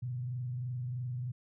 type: tone with frequency modulation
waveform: sine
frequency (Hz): 124.2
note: B2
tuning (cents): +10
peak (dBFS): -34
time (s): 0.02-1.32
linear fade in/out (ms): 10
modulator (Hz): 23.1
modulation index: 0.35
effects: none